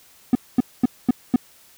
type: tone bursts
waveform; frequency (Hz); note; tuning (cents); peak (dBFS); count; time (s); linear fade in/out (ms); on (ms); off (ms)
triangle; 247.8; B3; +6; -9; 5; 0.33-1.36; 2; 22; 230
effects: white hiss -52 dBFS RMS until 1.77 s